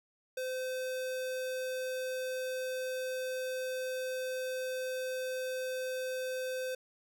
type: tone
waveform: square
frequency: 514 Hz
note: C5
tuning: 31 cents flat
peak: -35 dBFS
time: 0.37-6.75 s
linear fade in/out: 5 ms
effects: none